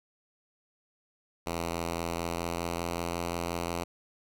5% pulse tone with pitch glide, 84.4 to 85.63 Hz, E2 to F2, +41 to -34 cents, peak -20 dBFS, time 1.46-3.84 s, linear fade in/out 10 ms, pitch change +25 cents, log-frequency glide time 1.96-2.99 s, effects none

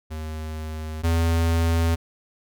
square tone pair in turn, 78.3 / 82.96 Hz, D#2 / E2, +11 / +12 cents, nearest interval minor second, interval 101 cents, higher second, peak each -30 / -19 dBFS, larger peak second, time 0.1-1.03 / 1.03-1.96 s, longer neither, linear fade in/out 20 ms, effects none

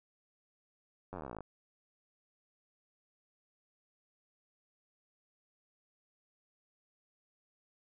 slowing click train, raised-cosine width 1 ms, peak -29 dBFS, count 20, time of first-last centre 1.13-1.407 s, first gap 10 ms, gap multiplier 1.04, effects none

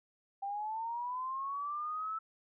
sine linear sweep, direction up, 784 to 1318.5 Hz, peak -35 dBFS, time 0.42-2.19 s, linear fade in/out 10 ms, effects none

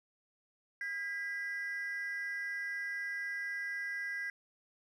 triangle ring-modulated tone, 1800 Hz, A6, 39 cents sharp, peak -30 dBFS, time 0.81-4.3 s, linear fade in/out 2 ms, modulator 178 Hz, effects tanh soft clip ceiling -30 dBFS

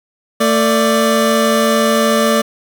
25% pulse tone pair together, 224.2 / 587.3 Hz, A3 / D5, +33 / 0 cents, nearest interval octave + perfect fourth, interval 1667 cents, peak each -10 dBFS, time 0.4-2.42 s, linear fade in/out 10 ms, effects 7-bit

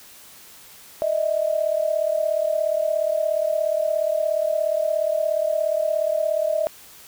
sine tone pair together, 609 / 646 Hz, D#5 / E5, -37 / -35 cents, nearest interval minor second, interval 102 cents, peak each -22 dBFS, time 1.02-6.67 s, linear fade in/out 0 ms, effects white hiss -46 dBFS RMS until 7.07 s

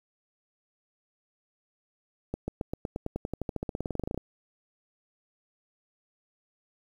accelerating click train, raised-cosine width 2 ms, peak -18 dBFS, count 26, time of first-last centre 2.34-4.177 s, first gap 140 ms, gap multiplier 0.94, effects 9-bit

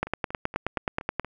two click trains, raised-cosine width 0.5 ms, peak -22 / -10 dBFS, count 6 / 12, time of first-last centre 0.07-1.246 / 0.03-1.196 s, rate 4.25 / 9.43 Hz, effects none

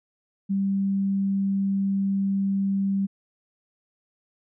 sine tone, 196 Hz, G3, in tune, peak -21 dBFS, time 0.49-3.07 s, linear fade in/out 20 ms, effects none

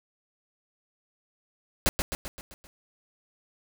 pink noise with echo, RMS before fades -22 dBFS, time 1.86-1.89 s, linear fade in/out 0 ms, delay 130 ms, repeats 6, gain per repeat -5 dB, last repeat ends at 2.67 s, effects none

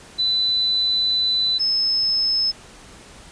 sine tone pair in turn, 3997 / 5205 Hz, B7 / E8, +20 / -23 cents, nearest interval perfect fourth, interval 457 cents, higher second, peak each -17 dBFS, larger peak neither, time 0.18-1.59 / 1.59-2.52 s, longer first, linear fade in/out 20 ms, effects pink hiss -44 dBFS RMS until 3.31 s + resampled to 22050 Hz

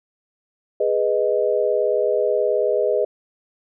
sine chord, G# minor, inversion none, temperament equal, 415.3 / 493.9 / 622.3 Hz, G#4 / B4 / D#5, 0 / 0 / 0 cents, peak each -21 dBFS, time 0.8-3.05 s, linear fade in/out 5 ms, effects none

